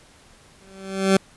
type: tone with exponential growth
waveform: 20% pulse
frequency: 192.7 Hz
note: G3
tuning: 29 cents flat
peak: -7 dBFS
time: 0.61-1.17 s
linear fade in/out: 5 ms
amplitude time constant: 120 ms
effects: pink hiss -52 dBFS RMS until 1.36 s + resampled to 24000 Hz